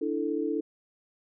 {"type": "chord", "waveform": "sine", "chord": "D suspended second", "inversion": "none", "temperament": "equal", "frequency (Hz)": [293.7, 329.6, 440], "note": ["D4", "E4", "A4"], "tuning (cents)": [0, 0, 0], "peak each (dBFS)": -31, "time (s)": [0.01, 0.61], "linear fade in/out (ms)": 10, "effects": []}